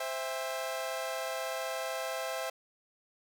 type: chord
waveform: sawtooth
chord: C major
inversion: none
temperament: equal with one note detuned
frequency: 523.3 / 659.3 / 803.2 Hz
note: C5 / E5 / G5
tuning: 0 / 0 / +42 cents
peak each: -34 / -33 / -38 dBFS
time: 0-2.5 s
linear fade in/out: 5 ms
effects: none